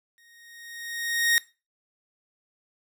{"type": "tone with exponential growth", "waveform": "sawtooth", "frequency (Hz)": 1864.7, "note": "A#6", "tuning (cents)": 0, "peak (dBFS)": -14, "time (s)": [0.18, 1.38], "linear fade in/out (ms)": 0, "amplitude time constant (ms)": 260, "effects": ["noise-tail reverb RT60 0.3 s tail -21 dB re dry"]}